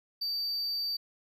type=tone; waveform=triangle; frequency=4627 Hz; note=D8; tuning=27 cents flat; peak=-29 dBFS; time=0.21-0.97 s; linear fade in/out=10 ms; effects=none